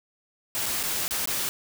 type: noise with dropouts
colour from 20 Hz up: white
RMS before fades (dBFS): -28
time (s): 0.55-1.49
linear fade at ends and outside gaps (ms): 0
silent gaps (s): 0.658-0.662 / 0.83-0.836 / 1.08-1.109 / 1.257-1.274
effects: none